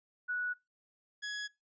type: tone pair in turn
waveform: sine / sawtooth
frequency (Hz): 1471 / 1677.1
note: F#6 / G#6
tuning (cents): -11 / +16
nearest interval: major second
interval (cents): 227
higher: second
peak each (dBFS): -32 / -33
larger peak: first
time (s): 0.28-0.54 / 1.22-1.48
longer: neither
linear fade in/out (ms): 20
effects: noise-tail reverb RT60 0.2 s tail -20 dB re dry + resampled to 16000 Hz